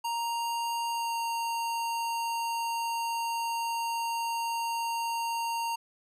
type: tone with pitch glide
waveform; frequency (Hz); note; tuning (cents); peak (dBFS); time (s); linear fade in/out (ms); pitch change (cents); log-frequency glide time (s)
square; 932.3 to 925.9; A#5 to A#5; 0 to -12; -30; 0.04-5.76; 10; -12; 0.9-1.14
effects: resampled to 32000 Hz